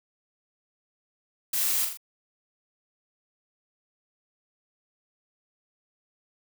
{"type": "noise with echo", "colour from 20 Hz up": "blue", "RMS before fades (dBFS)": -27, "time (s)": [1.53, 1.85], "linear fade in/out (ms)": 5, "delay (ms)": 41, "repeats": 3, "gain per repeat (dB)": -5, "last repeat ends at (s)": 1.973, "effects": []}